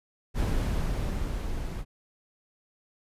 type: noise with level ramp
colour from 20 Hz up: brown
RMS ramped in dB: -25 to -34 dBFS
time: 0.34-1.85 s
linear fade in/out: 50 ms
effects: resampled to 32000 Hz